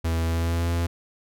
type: tone with pitch glide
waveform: 45% pulse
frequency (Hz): 82.41 to 84.92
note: E2 to F2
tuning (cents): 0 to -48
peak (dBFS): -22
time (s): 0.04-0.87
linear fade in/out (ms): 10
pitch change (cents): +52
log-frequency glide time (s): 0.23-0.68
effects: none